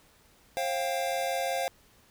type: chord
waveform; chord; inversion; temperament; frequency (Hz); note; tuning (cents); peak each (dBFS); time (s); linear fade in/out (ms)
square; C suspended fourth; none; equal with one note detuned; 534.6 / 698.5 / 784; C5 / F5 / G5; +37 / 0 / 0; -33 / -32 / -36; 0.57-1.68; 0
effects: pink hiss -61 dBFS RMS until 2.1 s